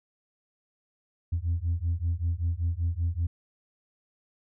sine beating tone pair, 82.41 / 87.61 Hz, E2 / F2, 0 / +6 cents, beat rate 5.2 Hz, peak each -27 dBFS, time 1.32-3.27 s, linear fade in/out 10 ms, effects tanh soft clip ceiling -21 dBFS

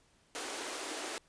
pink high-pass noise, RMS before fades -40 dBFS, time 0.35-1.18 s, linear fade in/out 0 ms, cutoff 280 Hz, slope 48 dB/octave, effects pink hiss -68 dBFS RMS until 1.28 s + resampled to 22050 Hz

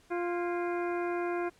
harmonic tone with a mistuned harmonic, 349.2 Hz, F4, in tune, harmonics 1 / 2 / 3 / 4 / 5 / 6 / 7, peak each -31 / -37 / -41 / -43 / -45 / -47 / -48 dBFS, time 0.1-1.5 s, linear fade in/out 20 ms, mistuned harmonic 5, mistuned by -110 cents, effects pink hiss -63 dBFS RMS until 1.59 s + low-pass 10000 Hz 12 dB/octave

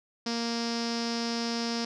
sawtooth tone with low-pass filter, 233.1 Hz, A#3, in tune, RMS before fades -31 dBFS, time 0.26-1.85 s, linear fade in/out 5 ms, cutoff 5200 Hz, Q 7.5, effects none

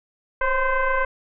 sine tone with frequency modulation, 506 Hz, B4, 42 cents sharp, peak -18 dBFS, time 0.41-1.05 s, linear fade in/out 5 ms, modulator 520 Hz, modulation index 2.6, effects none

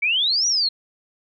sine exponential two-way sweep, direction up then down, 2243 to 5920 to 4127 Hz, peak -17 dBFS, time 0.02-0.69 s, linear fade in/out 10 ms, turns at 0.47 s, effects none

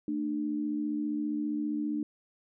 sine tone pair together, 223.8 / 298.8 Hz, A3 / D4, +30 / +30 cents, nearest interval perfect fourth, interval 500 cents, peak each -35 / -30 dBFS, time 0.08-2.03 s, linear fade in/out 2 ms, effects none

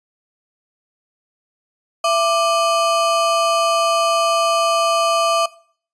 square ring-modulated tone, 925 Hz, A#5, 14 cents flat, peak -12 dBFS, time 2.04-5.46 s, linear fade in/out 5 ms, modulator 256 Hz, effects noise-tail reverb RT60 0.5 s tail -20 dB re dry + resampled to 22050 Hz

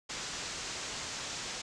white low-pass noise, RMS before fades -40 dBFS, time 0.09-1.62 s, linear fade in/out 10 ms, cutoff 7500 Hz, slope 48 dB/octave, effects none

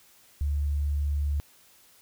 sine tone, 72.4 Hz, D2, 24 cents flat, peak -24 dBFS, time 0.41-1.4 s, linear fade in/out 0 ms, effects white hiss -58 dBFS RMS until 2.01 s

